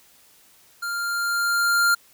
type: tone with level ramp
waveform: square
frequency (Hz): 1396.9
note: F6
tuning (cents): 0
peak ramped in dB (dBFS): -27 to -16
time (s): 0.82-1.95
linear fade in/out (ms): 10
effects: white hiss -55 dBFS RMS until 2.13 s